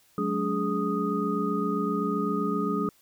sine tone cluster, 183.9 / 211.6 / 285 / 418.7 / 1243 Hz, F#3 / G#3 / C#4 / G#4 / D#6, -10 / +33 / +48 / +14 / -2 cents, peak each -31 dBFS, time 0.18-2.89 s, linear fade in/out 2 ms, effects white hiss -62 dBFS RMS until 3.01 s

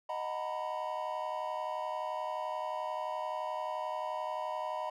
triangle chord, B major seventh, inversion first, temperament equal with one note detuned, 622.3 / 740 / 916.3 / 987.8 Hz, D#5 / F#5 / A#5 / B5, 0 / 0 / -30 / 0 cents, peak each -37 / -40 / -39 / -37 dBFS, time 0.09-4.9 s, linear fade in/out 5 ms, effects none

